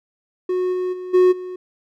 triangle tone with level steps, 365.6 Hz, F#4, 21 cents flat, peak -16 / -18 / -26 / -8 / -26 dBFS, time 0.49-1.56 s, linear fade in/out 5 ms, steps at 0.72 / 0.92 / 1.13 / 1.31 s, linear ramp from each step 20 ms, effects none

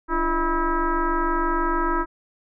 sine tone with frequency modulation, 659.3 Hz, E5, in tune, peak -19 dBFS, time 0.08-2.06 s, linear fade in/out 50 ms, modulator 318 Hz, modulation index 2.6, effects none

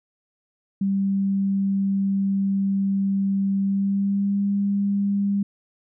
sine tone with pitch glide, 196 to 200.2 Hz, G3 to G3, 0 to +37 cents, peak -19 dBFS, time 0.81-5.43 s, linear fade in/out 5 ms, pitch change +37 cents, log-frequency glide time 3.61-4.41 s, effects none

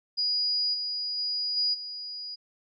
sine tone with level steps, 4900 Hz, D#8, 27 cents flat, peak -24 / -29 / -27 / -23 / -35 dBFS, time 0.17-2.36 s, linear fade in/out 20 ms, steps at 0.73 / 1.17 / 1.56 / 1.73 s, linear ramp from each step 20 ms, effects none

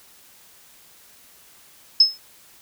sine tone with exponential decay, 5190 Hz, E8, 28 cents flat, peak -6 dBFS, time 2-2.18 s, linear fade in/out 5 ms, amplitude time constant 37 ms, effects white hiss -51 dBFS RMS until 2.61 s

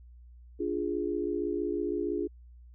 sine chord, D diminished, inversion none, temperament equal, 293.7 / 349.2 / 415.3 Hz, D4 / F4 / Ab4, 0 / 0 / 0 cents, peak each -34 / -32 / -33 dBFS, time 0.59-2.28 s, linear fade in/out 20 ms, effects added 60 Hz sine -49 dBFS peak until 2.74 s

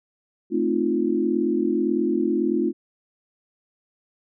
sine chord, F dominant seventh, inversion first, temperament equal, 220 / 261.6 / 311.1 / 349.2 Hz, A3 / C4 / Eb4 / F4, 0 / 0 / 0 / 0 cents, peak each -26 / -26 / -25 / -23 dBFS, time 0.5-2.73 s, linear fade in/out 50 ms, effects none

